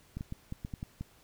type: clicks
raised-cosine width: 5 ms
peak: -25 dBFS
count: 8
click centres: 0.17 / 0.209 / 0.324 / 0.524 / 0.649 / 0.738 / 0.829 / 1.01 s
effects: pink hiss -62 dBFS RMS until 1.23 s